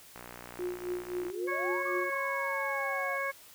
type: click train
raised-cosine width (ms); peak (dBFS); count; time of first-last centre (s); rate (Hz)
0.5; -29; 70; 0.16-1.3; 60.5
type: tone with tremolo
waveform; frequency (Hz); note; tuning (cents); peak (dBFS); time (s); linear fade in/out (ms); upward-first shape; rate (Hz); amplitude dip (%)
sine; 358.3; F4; +44; -30; 0.59-2.1; 2; triangle; 3.8; 85
type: exponential two-way sweep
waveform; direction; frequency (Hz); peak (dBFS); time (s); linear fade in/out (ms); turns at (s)
sine; up then down; 300 to 1195 to 695; -39; 1.2-3.19; 50; 1.88
type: harmonic tone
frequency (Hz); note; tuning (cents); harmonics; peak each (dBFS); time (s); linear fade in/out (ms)
550; C#5; -14; 1 / 2 / 3 / 4; -36 / -36 / -36 / -36; 1.47-3.32; 20
effects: white hiss -54 dBFS RMS until 3.54 s